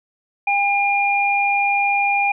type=tone pair together; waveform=sine; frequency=804.6 / 2411 Hz; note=G5 / D7; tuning=+45 / +45 cents; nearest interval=octave + perfect fifth; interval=1900 cents; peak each=-18 / -18 dBFS; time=0.47-2.32 s; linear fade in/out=5 ms; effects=none